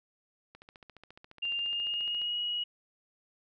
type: click train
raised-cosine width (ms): 0.3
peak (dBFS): -34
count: 25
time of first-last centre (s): 0.55-2.217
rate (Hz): 14.4
type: tone with pitch glide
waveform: sine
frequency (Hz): 2794 to 2903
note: F7 to F#7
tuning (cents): 0 to -34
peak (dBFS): -30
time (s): 1.42-2.64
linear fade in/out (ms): 10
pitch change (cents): +66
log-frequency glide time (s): 1.54-2.38
effects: none